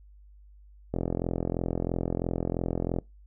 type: click train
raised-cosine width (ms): 2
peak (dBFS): -15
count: 89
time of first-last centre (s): 0.94-2.987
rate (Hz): 43
effects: noise-tail reverb RT60 0.2 s tail -23 dB re dry + added 50 Hz sine -50 dBFS peak until 3.26 s